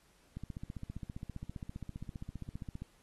click train, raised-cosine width 5 ms, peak -29 dBFS, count 38, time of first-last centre 0.37-2.82 s, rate 15.1 Hz, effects pink hiss -68 dBFS RMS until 3.02 s + AAC 32 kbps

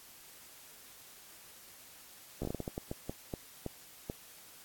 slowing click train, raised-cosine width 2 ms, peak -23 dBFS, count 14, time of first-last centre 2.42-4.099 s, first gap 13 ms, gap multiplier 1.34, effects white hiss -55 dBFS RMS until 4.64 s + AAC 64 kbps

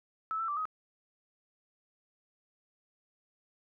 sine tone with pitch steps, 1306 / 1333 / 1170 / 1261 Hz, E6 / E6 / D6 / D#6, -17 / +19 / -7 / +23 cents, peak -31 dBFS, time 0.31-0.654 s, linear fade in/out 0 ms, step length 86 ms, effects none

